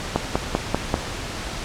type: click train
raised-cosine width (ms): 1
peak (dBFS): -4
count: 5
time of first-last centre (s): 0.16-0.941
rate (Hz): 5.12
effects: pink hiss -30 dBFS RMS until 1.64 s + low-pass 7000 Hz 12 dB/octave